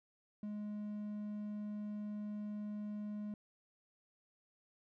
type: tone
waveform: triangle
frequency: 209 Hz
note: G#3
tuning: 11 cents sharp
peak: -38 dBFS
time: 0.43-3.34 s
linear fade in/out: 2 ms
effects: none